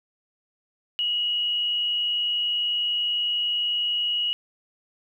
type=tone with frequency modulation; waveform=sine; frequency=2900 Hz; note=F#7; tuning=35 cents flat; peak=-22 dBFS; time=0.99-4.33 s; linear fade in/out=0 ms; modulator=131 Hz; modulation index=0.27; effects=10-bit